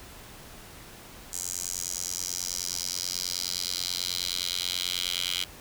10% pulse tone with high-pass filter sweep, 89.4 Hz, F2, 41 cents sharp, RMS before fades -32 dBFS, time 1.32-5.45 s, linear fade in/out 20 ms, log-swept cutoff 7100 to 3200 Hz, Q 3.1, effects pink hiss -47 dBFS RMS until 5.6 s

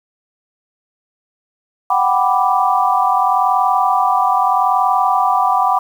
sine chord, G major seventh, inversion third, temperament equal with one note detuned, 740 / 780.8 / 987.8 / 1174.7 Hz, F#5 / G5 / B5 / D6, 0 / -7 / 0 / 0 cents, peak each -17 dBFS, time 1.9-5.79 s, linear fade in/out 5 ms, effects 7-bit

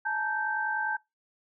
sine tone cluster, 858 / 908 / 1563 Hz, A5 / A#5 / G6, -44 / -46 / -6 cents, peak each -33 / -35 / -29 dBFS, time 0.05-0.97 s, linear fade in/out 10 ms, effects noise-tail reverb RT60 0.2 s tail -22 dB re dry

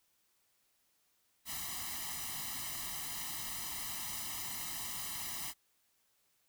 white noise with comb filter, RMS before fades -41 dBFS, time 1.45-5.54 s, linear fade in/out 50 ms, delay 1 ms, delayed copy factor +0.9, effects white hiss -75 dBFS RMS until 6.48 s

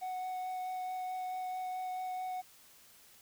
triangle tone with vibrato, 740 Hz, F#5, in tune, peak -34 dBFS, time 0.01-2.42 s, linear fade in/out 20 ms, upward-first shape sine, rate 4.6 Hz, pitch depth 8 cents each way, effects white hiss -60 dBFS RMS until 3.21 s

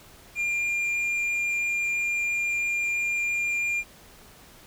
sine tone with tanh clipping, 2399 Hz, D7, 36 cents sharp, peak -25 dBFS, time 0.35-3.84 s, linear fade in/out 50 ms, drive 5 dB, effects pink hiss -51 dBFS RMS until 4.66 s

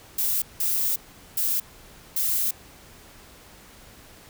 violet noise bursts at uneven times, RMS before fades -24 dBFS, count 4, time 0.18-0.42 / 0.6-0.96 / 1.37-1.6 / 2.16-2.51 s, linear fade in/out 5 ms, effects pink hiss -49 dBFS RMS until 4.29 s

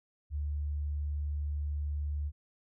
sine tone, 73.42 Hz, D2, in tune, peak -31 dBFS, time 0.3-2.32 s, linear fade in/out 50 ms, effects none

